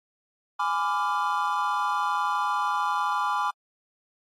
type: chord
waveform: triangle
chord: G# diminished seventh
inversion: none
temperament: equal with one note detuned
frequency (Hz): 830.6 / 1003.3 / 1174.7 / 1396.9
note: G#5 / B5 / D6 / F6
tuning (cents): 0 / +27 / 0 / 0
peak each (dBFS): -28 / -26 / -26 / -31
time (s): 0.59-3.51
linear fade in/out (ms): 10
effects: AAC 48 kbps